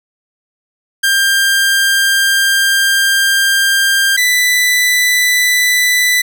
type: tone pair in turn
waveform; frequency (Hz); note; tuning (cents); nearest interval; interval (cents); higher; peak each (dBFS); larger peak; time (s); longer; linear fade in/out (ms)
sawtooth; 1593 / 1986.9; G6 / B6; +27 / +10; major third; 383; second; -6; neither; 1.03-4.17 / 4.17-6.22; first; 10
effects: none